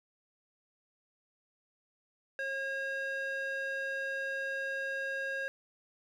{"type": "tone with band-pass filter", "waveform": "square", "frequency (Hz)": 542, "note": "C#5", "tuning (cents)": -39, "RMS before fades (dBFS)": -36, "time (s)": [2.39, 5.48], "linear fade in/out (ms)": 0, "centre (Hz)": 1500, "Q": 2.3, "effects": []}